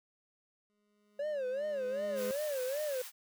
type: tone with exponential growth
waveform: 25% pulse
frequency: 207.7 Hz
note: G#3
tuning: in tune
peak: -34 dBFS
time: 0.7-2.31 s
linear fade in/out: 0 ms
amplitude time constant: 350 ms
type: tone with vibrato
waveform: triangle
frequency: 554.4 Hz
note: C#5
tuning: in tune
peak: -31 dBFS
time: 1.19-3.02 s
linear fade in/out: 5 ms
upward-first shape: sine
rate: 2.6 Hz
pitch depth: 170 cents each way
type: high-pass noise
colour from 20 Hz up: white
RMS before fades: -46 dBFS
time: 2.15-3.12 s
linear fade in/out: 50 ms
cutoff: 850 Hz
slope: 24 dB/octave
effects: none